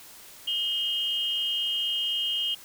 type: tone pair together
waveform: sine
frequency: 2869 / 3172 Hz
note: F7 / G7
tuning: +46 / +20 cents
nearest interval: major second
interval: 174 cents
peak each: -28 dBFS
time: 0.47-2.55 s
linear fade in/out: 10 ms
effects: white hiss -48 dBFS RMS until 2.64 s